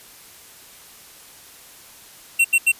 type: tone bursts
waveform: square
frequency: 2722 Hz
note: F7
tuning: 45 cents flat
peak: -13 dBFS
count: 3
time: 2.39-2.72 s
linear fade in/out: 10 ms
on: 56 ms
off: 81 ms
effects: white hiss -45 dBFS RMS until 2.79 s + resampled to 32000 Hz